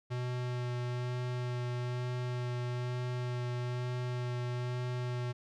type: tone with vibrato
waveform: square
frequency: 123.47 Hz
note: B2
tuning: in tune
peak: -34 dBFS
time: 0.1-5.33 s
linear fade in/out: 20 ms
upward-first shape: sine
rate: 1.1 Hz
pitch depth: 11 cents each way
effects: low-pass 5000 Hz 12 dB/octave